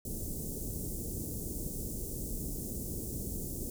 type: band-stop noise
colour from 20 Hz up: pink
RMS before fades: -38 dBFS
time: 0.05-3.7 s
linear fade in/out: 2 ms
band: 430 to 7400 Hz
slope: 24 dB/octave
effects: none